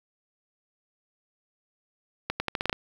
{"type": "accelerating click train", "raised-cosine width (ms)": 0.3, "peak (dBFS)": -11, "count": 8, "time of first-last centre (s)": [2.3, 2.729], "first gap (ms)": 100, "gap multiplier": 0.83, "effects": ["7-bit"]}